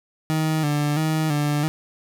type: tone with vibrato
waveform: 30% pulse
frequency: 152.1 Hz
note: D#3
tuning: 39 cents flat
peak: -17 dBFS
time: 0.3-1.68 s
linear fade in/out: 0 ms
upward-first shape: square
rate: 1.5 Hz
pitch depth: 57 cents each way
effects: none